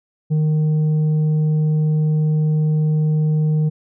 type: tone with tanh clipping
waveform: sine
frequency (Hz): 154.2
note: D#3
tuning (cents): -15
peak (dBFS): -15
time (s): 0.3-3.7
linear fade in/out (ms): 20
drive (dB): 4
effects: none